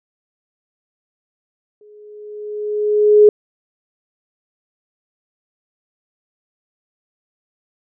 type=tone with exponential growth; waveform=sine; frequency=419.7 Hz; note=G#4; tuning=18 cents sharp; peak=-3 dBFS; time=1.81-3.29 s; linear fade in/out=2 ms; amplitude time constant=320 ms; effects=none